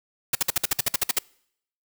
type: noise bursts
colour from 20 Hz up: white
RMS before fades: -21 dBFS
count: 12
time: 0.33-1.188 s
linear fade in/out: 5 ms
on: 22 ms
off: 54 ms
effects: noise-tail reverb RT60 0.7 s tail -25 dB re dry